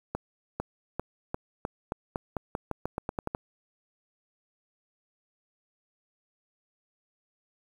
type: accelerating click train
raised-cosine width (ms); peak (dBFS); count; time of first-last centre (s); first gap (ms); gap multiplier
1; -16; 16; 0.15-3.349; 450; 0.88
effects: 8-bit